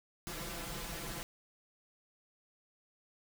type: noise with comb filter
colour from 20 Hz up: pink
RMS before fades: -42 dBFS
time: 0.27-1.23 s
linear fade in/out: 0 ms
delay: 5.9 ms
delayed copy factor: +1
effects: none